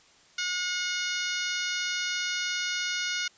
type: harmonic tone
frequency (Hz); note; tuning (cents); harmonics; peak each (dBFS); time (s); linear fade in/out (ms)
723; F#5; -40; 2 / 3 / 4 / 5 / 6 / 7 / 8 / 9; -33 / -35 / -36 / -37 / -38 / -38 / -39 / -40; 0.38-3.28; 5
effects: white hiss -58 dBFS RMS until 3.37 s + resampled to 16000 Hz